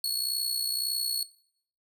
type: tone with amplitude modulation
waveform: sawtooth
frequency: 4364 Hz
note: C#8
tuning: 28 cents flat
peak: -22 dBFS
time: 0.04-1.23 s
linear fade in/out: 2 ms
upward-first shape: sine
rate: 61.8 Hz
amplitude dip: 60%
effects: noise-tail reverb RT60 0.6 s tail -18 dB re dry